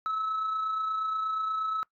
sine tone with amplitude modulation, 1298 Hz, E6, 27 cents flat, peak -24 dBFS, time 0.06-1.83 s, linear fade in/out 0 ms, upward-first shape sine, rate 28.4 Hz, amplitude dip 40%, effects noise-tail reverb RT60 0.1 s tail -24 dB re dry + tanh soft clip ceiling -25 dBFS

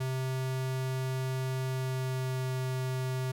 square tone with pitch glide, 130.5 to 129.52 Hz, C3 to C3, -4 to -17 cents, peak -31 dBFS, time 0-3.32 s, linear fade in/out 10 ms, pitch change -13 cents, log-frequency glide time 1.64-2.52 s, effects none

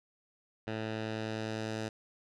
10% pulse tone with low-pass filter sweep, 110 Hz, A2, in tune, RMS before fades -37 dBFS, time 0.67-1.89 s, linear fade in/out 5 ms, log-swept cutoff 3100 to 6400 Hz, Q 1.1, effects none

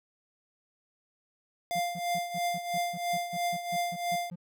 square tone with tremolo, 698.5 Hz, F5, in tune, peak -27 dBFS, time 1.71-4.3 s, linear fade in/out 0 ms, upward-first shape triangle, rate 3 Hz, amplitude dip 75%
triangle tone bursts, 174.61 Hz, F3, in tune, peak -35 dBFS, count 14, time 1.75-4.358 s, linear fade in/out 10 ms, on 47 ms, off 150 ms
effects none

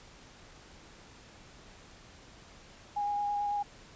sine tone with vibrato, 820 Hz, G#5, 22 cents flat, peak -29 dBFS, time 2.96-3.63 s, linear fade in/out 10 ms, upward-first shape square, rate 9 Hz, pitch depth 9 cents each way, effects pink hiss -54 dBFS RMS until 3.95 s + resampled to 16000 Hz

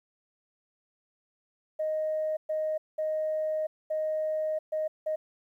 sine tone bursts at uneven times, 622.3 Hz, D#5, in tune, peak -26 dBFS, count 6, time 1.79-2.37 / 2.49-2.78 / 2.98-3.67 / 3.9-4.59 / 4.72-4.88 / 5.06-5.16 s, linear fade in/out 10 ms, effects tanh soft clip ceiling -22 dBFS + 11-bit

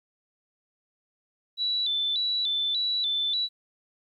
sine tone with vibrato, 3723 Hz, A#7, 3 cents flat, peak -24 dBFS, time 1.57-3.49 s, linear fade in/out 50 ms, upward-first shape square, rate 1.7 Hz, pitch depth 94 cents each way, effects 11-bit

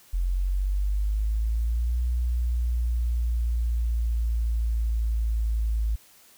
sine exponential two-way sweep, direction up then down, 43.65 to 60.5 to 54.6 Hz, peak -22 dBFS, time 0.13-5.96 s, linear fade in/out 10 ms, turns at 2.02 s, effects white hiss -55 dBFS RMS until 6.37 s

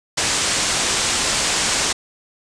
white low-pass noise, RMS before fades -20 dBFS, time 0.17-1.93 s, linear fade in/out 10 ms, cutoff 8600 Hz, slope 48 dB/octave, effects none

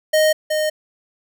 square tone pair in turn, 621 / 616 Hz, D#5 / D#5, -3 / -17 cents, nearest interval unison, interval 14 cents, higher first, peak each -13 / -18 dBFS, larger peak first, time 0.13-0.33 / 0.5-0.7 s, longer neither, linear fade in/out 10 ms, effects none

